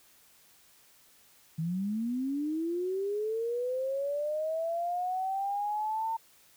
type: linear sweep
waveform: sine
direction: up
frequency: 155.56 to 911 Hz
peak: -29 dBFS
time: 1.58-6.17 s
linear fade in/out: 10 ms
effects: white hiss -61 dBFS RMS until 6.56 s